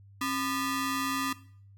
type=ring-modulated tone; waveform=sawtooth; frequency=740 Hz; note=F#5; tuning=in tune; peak=-22 dBFS; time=0.21-1.33 s; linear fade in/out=5 ms; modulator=471 Hz; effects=noise-tail reverb RT60 0.5 s tail -17 dB re dry + added 99 Hz sine -51 dBFS peak until 1.77 s